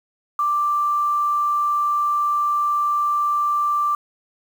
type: tone with quantisation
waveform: sine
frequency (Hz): 1177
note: D6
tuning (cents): +3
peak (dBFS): -17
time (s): 0.39-3.95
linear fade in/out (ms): 2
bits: 7
effects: none